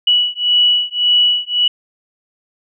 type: beating tone pair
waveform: sine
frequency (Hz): 2940 / 2941.8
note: F#7 / F#7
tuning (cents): -12 / -11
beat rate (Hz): 1.8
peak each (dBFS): -14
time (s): 0.07-1.68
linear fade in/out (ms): 5
effects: none